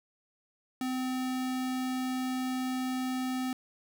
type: tone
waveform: square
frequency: 256.8 Hz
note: C4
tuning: 32 cents flat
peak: -31 dBFS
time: 0.81-3.53 s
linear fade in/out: 2 ms
effects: none